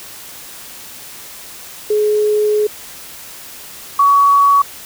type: tone pair in turn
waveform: sine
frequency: 422.2 / 1127.1 Hz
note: G#4 / C#6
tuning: +29 / +28 cents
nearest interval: octave + perfect fourth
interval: 1699 cents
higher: second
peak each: -11 / -7 dBFS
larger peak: second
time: 1.9-2.67 / 3.99-4.62 s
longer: first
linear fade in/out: 5 ms
effects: white hiss -34 dBFS RMS until 4.85 s